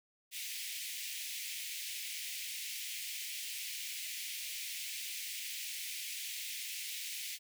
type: high-pass noise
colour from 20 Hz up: pink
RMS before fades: -42 dBFS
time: 0.31-7.39 s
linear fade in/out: 50 ms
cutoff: 2100 Hz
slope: 48 dB/octave
effects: none